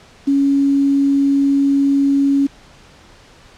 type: tone with quantisation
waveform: sine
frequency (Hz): 278.2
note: C#4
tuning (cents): +6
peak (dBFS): -11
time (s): 0.27-2.47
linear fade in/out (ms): 10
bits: 6
effects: pink hiss -45 dBFS RMS until 3.57 s + low-pass 6000 Hz 12 dB/octave